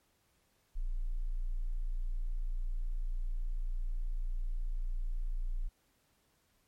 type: tone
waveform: sine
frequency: 29.13 Hz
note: A#0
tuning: in tune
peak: -31 dBFS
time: 0.75-5.69 s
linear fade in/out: 20 ms
effects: pink hiss -73 dBFS RMS until 6.67 s + MP3 64 kbps